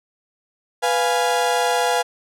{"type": "chord", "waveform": "35% pulse", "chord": "F diminished", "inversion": "second", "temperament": "equal", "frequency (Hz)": [493.9, 698.5, 830.6], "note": ["Cb5", "F5", "Ab5"], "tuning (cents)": [0, 0, 0], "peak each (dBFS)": -20, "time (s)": [0.82, 2.03], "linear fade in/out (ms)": 20, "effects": ["low-pass 12000 Hz 12 dB/octave"]}